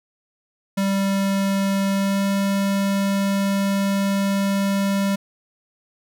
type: tone with pitch glide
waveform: square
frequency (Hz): 196 to 197.36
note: G3 to G3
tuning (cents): 0 to +12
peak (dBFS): -19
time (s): 0.77-5.16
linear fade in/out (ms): 10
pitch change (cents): +12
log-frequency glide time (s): 1.91-2.23
effects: none